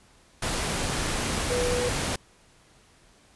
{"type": "tone in noise", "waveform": "sine", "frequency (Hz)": 491.3, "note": "B4", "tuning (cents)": -9, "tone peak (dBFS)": -25, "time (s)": [1.5, 1.89], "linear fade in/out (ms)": 5, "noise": "pink", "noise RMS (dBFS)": -28, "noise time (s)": [0.42, 2.16], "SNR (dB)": 0, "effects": ["pink hiss -58 dBFS RMS until 3.35 s", "resampled to 24000 Hz"]}